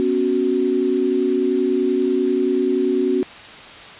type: chord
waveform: sine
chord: B suspended second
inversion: none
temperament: equal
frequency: 246.9 / 277.2 / 370 Hz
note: B3 / C#4 / F#4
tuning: 0 / 0 / 0 cents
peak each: -23 / -21 / -18 dBFS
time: 0-3.23 s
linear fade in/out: 0 ms
effects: white hiss -38 dBFS RMS until 3.99 s + resampled to 8000 Hz